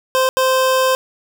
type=tone bursts at uneven times; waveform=25% pulse; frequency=520 Hz; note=C5; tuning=11 cents flat; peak=-9 dBFS; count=2; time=0.15-0.29 / 0.37-0.95 s; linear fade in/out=0 ms; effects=none